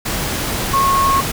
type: tone in noise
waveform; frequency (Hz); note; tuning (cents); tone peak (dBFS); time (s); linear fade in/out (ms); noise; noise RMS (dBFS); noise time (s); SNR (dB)
sine; 1092; C#6; -26; -12; 0.73-1.21; 10; pink; -21; 0.05-1.32; +6
effects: none